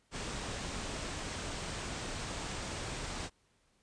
pink low-pass noise, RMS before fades -40 dBFS, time 0.11-3.3 s, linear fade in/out 50 ms, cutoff 9100 Hz, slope 96 dB/octave, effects pink hiss -72 dBFS RMS until 3.82 s + resampled to 22050 Hz

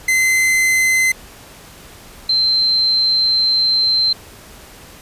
45% pulse / sine tone pair in turn, 2057 / 4114 Hz, C7 / C8, -30 / -30 cents, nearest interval octave, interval 1200 cents, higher second, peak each -12 dBFS, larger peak neither, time 0.08-1.12 / 2.29-4.13 s, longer second, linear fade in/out 5 ms, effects pink hiss -40 dBFS RMS until 5.01 s + resampled to 32000 Hz

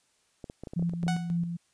clicks, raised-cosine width 2 ms, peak -26 dBFS, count 10, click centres 0.442 / 0.499 / 0.636 / 0.672 / 0.735 / 0.795 / 0.825 / 0.936 / 1.036 / 1.067 s
sine tone with tremolo, 170.9 Hz, F3, 37 cents flat, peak -25 dBFS, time 0.76-1.57 s, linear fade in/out 10 ms, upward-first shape square, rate 3.7 Hz, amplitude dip 50%
sawtooth tone with exponential decay, 740 Hz, F#5, in tune, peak -24 dBFS, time 1.08-1.37 s, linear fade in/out 0 ms, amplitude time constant 63 ms
effects white hiss -69 dBFS RMS until 1.73 s + resampled to 22050 Hz

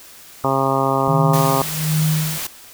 harmonic tone, 135.2 Hz, C#3, 43 cents flat, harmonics 1 / 2 / 3 / 4 / 5 / 6 / 7 / 8 / 9, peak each -24 / -24 / -24 / -24 / -24 / -24 / -24 / -24 / -24 dBFS, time 0.44-1.62 s, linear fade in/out 2 ms
sine tone with tremolo, 155.56 Hz, D#3, in tune, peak -14 dBFS, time 1.08-2.38 s, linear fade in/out 0 ms, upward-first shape sine, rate 1.3 Hz, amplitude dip 85%
white noise, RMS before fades -26 dBFS, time 1.33-2.47 s, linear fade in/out 5 ms
effects white hiss -42 dBFS RMS until 2.73 s

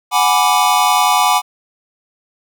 square chord, G# half-diminished seventh, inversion third, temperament equal, 740 / 830.6 / 987.8 / 1174.7 Hz, F#5 / G#5 / B5 / D6, 0 / 0 / 0 / 0 cents, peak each -17 dBFS, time 0.11-1.42 s, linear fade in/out 50 ms, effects none

